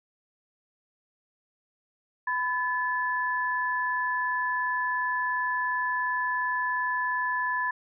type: tone pair together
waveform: sine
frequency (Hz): 1000 / 1728.6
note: B5 / A6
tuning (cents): +21 / -31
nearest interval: major sixth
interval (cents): 948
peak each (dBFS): -28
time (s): 2.27-7.71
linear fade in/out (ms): 5
effects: none